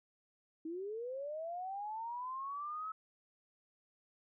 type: linear sweep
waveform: sine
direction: up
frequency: 311.1 to 1300 Hz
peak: -39 dBFS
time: 0.65-2.92 s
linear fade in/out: 5 ms
effects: none